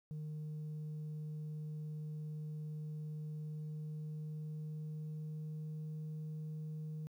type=tone with pitch glide; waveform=sine; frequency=152.9 to 154.86 Hz; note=D#3 to D#3; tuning=-30 to -8 cents; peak=-38 dBFS; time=0.11-7.07 s; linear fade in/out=0 ms; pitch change=+22 cents; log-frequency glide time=3.35-5.99 s; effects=tanh soft clip ceiling -40 dBFS + 12-bit